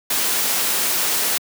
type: noise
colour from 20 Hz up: white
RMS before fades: -20 dBFS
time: 0.1-1.38 s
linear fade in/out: 5 ms
effects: high-pass 200 Hz 12 dB/octave